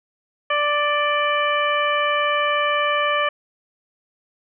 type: harmonic tone with a mistuned harmonic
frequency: 587.3 Hz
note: D5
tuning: in tune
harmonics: 1 / 2 / 3 / 4 / 5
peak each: -23 / -21 / -25 / -26 / -28 dBFS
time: 0.5-3.29 s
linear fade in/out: 5 ms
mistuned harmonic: 5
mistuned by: +27 cents
effects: none